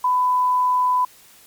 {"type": "tone", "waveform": "sine", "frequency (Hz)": 1000, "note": "B5", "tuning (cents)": 21, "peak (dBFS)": -15, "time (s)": [0.04, 1.05], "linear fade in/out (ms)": 5, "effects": ["white hiss -49 dBFS RMS until 1.46 s", "MP3 96 kbps"]}